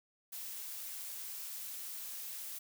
blue noise, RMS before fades -44 dBFS, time 0.32-2.59 s, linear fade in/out 10 ms, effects none

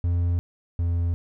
triangle tone pair in turn, 86.8 / 85.6 Hz, F2 / F2, -10 / -34 cents, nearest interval unison, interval 24 cents, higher first, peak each -18 / -19 dBFS, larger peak first, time 0.04-0.39 / 0.79-1.14 s, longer neither, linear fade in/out 0 ms, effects none

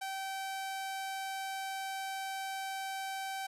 sawtooth tone, 773 Hz, G5, 24 cents flat, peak -33 dBFS, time 0.01-3.47 s, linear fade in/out 10 ms, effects resampled to 32000 Hz

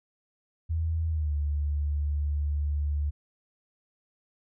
sine tone with pitch glide, 81.2 to 73.18 Hz, E2 to D2, -26 to -6 cents, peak -25 dBFS, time 0.69-3.11 s, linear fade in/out 20 ms, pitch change -180 cents, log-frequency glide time 1.08-1.34 s, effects none

